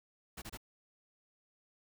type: noise bursts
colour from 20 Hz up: pink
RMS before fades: -45 dBFS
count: 3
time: 0.37-0.574 s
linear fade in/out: 10 ms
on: 50 ms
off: 27 ms
effects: none